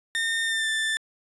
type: tone with pitch glide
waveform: 30% pulse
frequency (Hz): 1821 to 1771.2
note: A#6 to A6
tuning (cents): -41 to +11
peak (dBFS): -21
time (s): 0.15-0.97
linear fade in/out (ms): 0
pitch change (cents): -48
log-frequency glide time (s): 0.44-0.69
effects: resampled to 24000 Hz